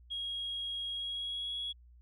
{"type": "tone with pitch glide", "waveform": "sine", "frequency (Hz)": [3286, 3343], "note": ["G#7", "G#7"], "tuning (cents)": [-19, 11], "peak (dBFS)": -34, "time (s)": [0.1, 1.73], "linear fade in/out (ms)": 20, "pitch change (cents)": 30, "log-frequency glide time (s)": [0.9, 1.55], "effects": ["tanh soft clip ceiling -31 dBFS", "added 60 Hz sine -55 dBFS peak until 2.01 s"]}